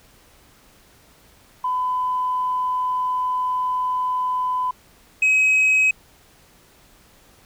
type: tone pair in turn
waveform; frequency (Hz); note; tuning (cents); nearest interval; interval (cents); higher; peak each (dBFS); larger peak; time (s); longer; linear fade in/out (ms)
sine; 1006 / 2543; B5 / D#7; +32 / +37; octave + major third; 1605; second; -19 / -11; second; 1.64-4.71 / 5.22-5.91; first; 5
effects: tanh soft clip ceiling -13 dBFS + pink hiss -53 dBFS RMS until 7.45 s